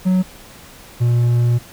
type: tone pair in turn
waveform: triangle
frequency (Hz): 185 / 119.86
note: F#3 / A#2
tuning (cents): 0 / +49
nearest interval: minor sixth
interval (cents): 751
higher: first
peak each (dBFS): -10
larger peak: neither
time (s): 0.05-0.23 / 1-1.59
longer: second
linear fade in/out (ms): 20
effects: pink hiss -41 dBFS RMS until 1.72 s